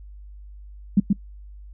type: tone with echo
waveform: sine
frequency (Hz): 199.8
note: G3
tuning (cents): +33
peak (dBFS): -11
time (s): 0.97-1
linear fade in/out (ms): 5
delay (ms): 130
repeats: 1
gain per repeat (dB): -3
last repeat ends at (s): 1.13
effects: noise-tail reverb RT60 0.1 s tail -24 dB re dry + added 50 Hz sine -39 dBFS peak until 1.73 s